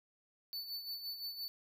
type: tone with tremolo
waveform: square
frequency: 4492 Hz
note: C#8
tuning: 22 cents sharp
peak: -39 dBFS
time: 0.53-1.48 s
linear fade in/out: 0 ms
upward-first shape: sine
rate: 5.8 Hz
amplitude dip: 60%
effects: none